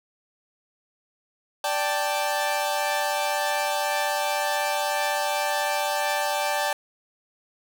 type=chord; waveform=sawtooth; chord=D suspended fourth; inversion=none; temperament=equal; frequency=587.3 / 784 / 880 Hz; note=D5 / G5 / A5; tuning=0 / 0 / 0 cents; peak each=-24 dBFS; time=1.64-6.73 s; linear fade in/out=2 ms; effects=none